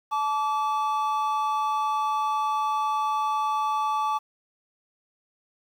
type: tone pair together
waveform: triangle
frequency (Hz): 866 / 1156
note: A5 / D6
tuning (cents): -28 / -28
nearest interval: perfect fourth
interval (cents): 500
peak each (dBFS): -24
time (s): 0.11-4.19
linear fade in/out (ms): 20
effects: 9-bit